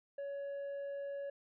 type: tone with tanh clipping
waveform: sine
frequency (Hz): 561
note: C#5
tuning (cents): +21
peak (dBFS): -40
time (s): 0.18-1.3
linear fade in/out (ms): 5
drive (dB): 4
effects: none